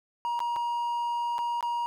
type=tone with dropouts; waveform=triangle; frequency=949 Hz; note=A#5; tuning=31 cents sharp; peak=-25 dBFS; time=0.25-1.86 s; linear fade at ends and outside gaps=0 ms; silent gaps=0.392-0.403 / 0.561-0.565 / 1.382-1.389 / 1.608-1.627 s; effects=none